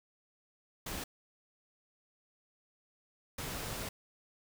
pink noise bursts at uneven times, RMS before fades -40 dBFS, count 2, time 0.86-1.04 / 3.38-3.89 s, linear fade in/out 5 ms, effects none

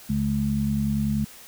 harmonic tone, 70.4 Hz, C#2, 27 cents sharp, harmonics 1 / 2 / 3, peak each -31 / -27 / -23 dBFS, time 0.09-1.25 s, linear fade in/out 10 ms, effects white hiss -46 dBFS RMS until 1.47 s

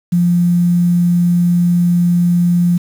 sine tone with quantisation, 174.61 Hz, F3, in tune, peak -9 dBFS, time 0.12-2.78 s, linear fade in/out 10 ms, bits 6, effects none

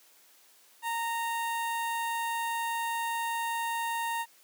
sawtooth tone with notch filter, 925 Hz, A#5, 14 cents flat, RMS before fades -32 dBFS, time 0.82-4.26 s, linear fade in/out 50 ms, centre 5200 Hz, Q 1.2, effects white hiss -60 dBFS RMS until 4.43 s + high-pass 300 Hz 12 dB/octave

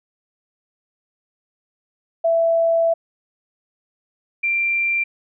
sine tone pair in turn, 664 / 2366 Hz, E5 / D7, +12 / +12 cents, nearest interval octave + minor seventh, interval 2200 cents, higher second, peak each -14 / -17 dBFS, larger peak first, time 2.24-2.94 / 4.43-5.04 s, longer first, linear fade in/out 10 ms, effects none

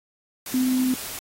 sine tone in noise, 256.2 Hz, C4, 36 cents flat, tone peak -19 dBFS, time 0.54-0.94 s, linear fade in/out 2 ms, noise white, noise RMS -34 dBFS, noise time 0.46-1.19 s, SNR +12 dB, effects AAC 48 kbps

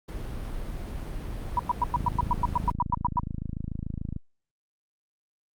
brown noise, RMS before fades -34 dBFS, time 0.08-2.72 s, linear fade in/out 10 ms
sine tone bursts, 972 Hz, B5, 28 cents flat, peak -20 dBFS, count 14, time 1.57-3.192 s, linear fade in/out 2 ms, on 23 ms, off 100 ms
click train, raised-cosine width 5 ms, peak -20 dBFS, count 60, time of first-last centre 1.97-4.163 s, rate 26.9 Hz
effects Opus 48 kbps

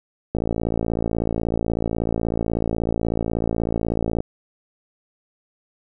click train, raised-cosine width 2 ms, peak -9 dBFS, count 218, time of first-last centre 0.35-4.204 s, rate 56.3 Hz, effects none

